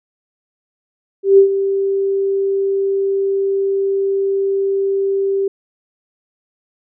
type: tone with ADSR envelope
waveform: sine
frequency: 392 Hz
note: G4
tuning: in tune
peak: -3 dBFS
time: 1.23-5.48 s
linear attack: 150 ms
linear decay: 100 ms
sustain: -11 dB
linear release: 4 ms
effects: none